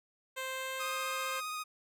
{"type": "tone with pitch glide", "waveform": "10% pulse", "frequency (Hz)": [523.3, 526.9], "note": ["C5", "C5"], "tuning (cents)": [0, 12], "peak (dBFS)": -28, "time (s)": [0.36, 1.41], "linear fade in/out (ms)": 20, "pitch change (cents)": 12, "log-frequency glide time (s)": [0.52, 0.95]}
{"type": "tone with vibrato", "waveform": "sawtooth", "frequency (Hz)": 1244.5, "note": "D#6", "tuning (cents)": 0, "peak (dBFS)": -33, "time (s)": [0.79, 1.64], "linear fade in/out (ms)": 20, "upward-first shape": "sine", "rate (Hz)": 15, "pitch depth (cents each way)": 17}
{"effects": []}